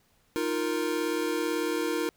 square chord, Eb suspended second, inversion none, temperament equal, 311.1 / 349.2 / 466.2 Hz, Eb4 / F4 / Bb4, 0 / 0 / 0 cents, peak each -32 dBFS, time 0.36-2.09 s, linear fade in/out 0 ms, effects pink hiss -67 dBFS RMS until 2.16 s

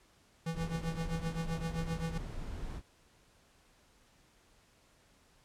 square tone with tremolo, 164.4 Hz, E3, 4 cents flat, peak -32 dBFS, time 0.46-2.18 s, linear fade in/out 5 ms, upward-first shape triangle, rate 7.7 Hz, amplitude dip 90%
brown noise, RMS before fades -41 dBFS, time 0.52-2.82 s, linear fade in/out 50 ms
effects pink hiss -66 dBFS RMS until 5.44 s + low-pass 10000 Hz 12 dB/octave

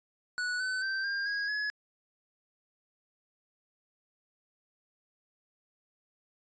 square tone with pitch steps, 1474 / 1515.4 / 1558 / 1601.8 / 1646.9 / 1693.2 Hz, F#6 / F#6 / G6 / G6 / G#6 / G#6, -7 / +41 / -11 / +37 / -15 / +33 cents, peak -31 dBFS, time 0.38-1.7 s, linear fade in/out 0 ms, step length 220 ms, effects resampled to 16000 Hz

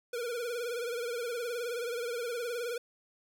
square tone with vibrato, 476.3 Hz, A#4, 37 cents sharp, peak -34 dBFS, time 0.13-2.78 s, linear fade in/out 5 ms, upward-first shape triangle, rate 19 Hz, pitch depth 90 cents each way, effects none

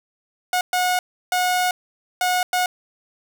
sawtooth tone bursts at uneven times, 727 Hz, F#5, 31 cents flat, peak -14 dBFS, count 5, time 0.53-0.61 / 0.73-0.99 / 1.32-1.71 / 2.21-2.43 / 2.53-2.66 s, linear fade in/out 2 ms, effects none

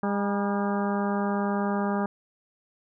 harmonic tone with a mistuned harmonic, 202 Hz, G#3, 48 cents flat, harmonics 1 / 2 / 3 / 4 / 5 / 6 / 7 / 8, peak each -26 / -32 / -34 / -33 / -36 / -36 / -41 / -41 dBFS, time 0.03-2.06 s, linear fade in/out 2 ms, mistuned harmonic 5, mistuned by -71 cents, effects none

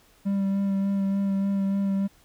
triangle tone with vibrato, 196.6 Hz, G3, 5 cents sharp, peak -20 dBFS, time 0.25-2.08 s, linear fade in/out 20 ms, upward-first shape sine, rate 3.4 Hz, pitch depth 16 cents each way, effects pink hiss -59 dBFS RMS until 2.24 s

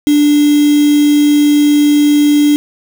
sine tone with quantisation, 293.7 Hz, D4, in tune, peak -6 dBFS, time 0.07-2.56 s, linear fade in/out 0 ms, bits 3, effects none

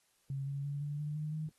sine tone with pitch steps, 136.9 / 139.86 / 142.88 / 145.96 / 149.12 / 152.34 / 155.63 Hz, C#3 / C#3 / D3 / D3 / D3 / D#3 / D#3, -21 / +16 / -47 / -10 / +27 / -36 / +1 cents, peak -35 dBFS, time 0.3-1.49 s, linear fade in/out 2 ms, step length 170 ms, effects white hiss -73 dBFS RMS until 1.58 s + AAC 32 kbps

